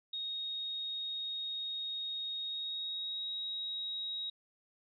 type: tone with pitch glide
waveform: sine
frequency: 3737 to 3802 Hz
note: A#7 to A#7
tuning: +4 to +33 cents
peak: -36 dBFS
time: 0.13-4.3 s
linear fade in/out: 5 ms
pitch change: +29 cents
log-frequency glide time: 2.38-3.31 s
effects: none